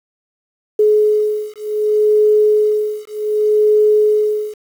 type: beating tone pair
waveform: sine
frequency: 424 / 424.66 Hz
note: G#4 / G#4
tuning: +36 / +39 cents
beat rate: 0.66 Hz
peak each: -14 dBFS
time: 0.79-4.54 s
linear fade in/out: 5 ms
effects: 7-bit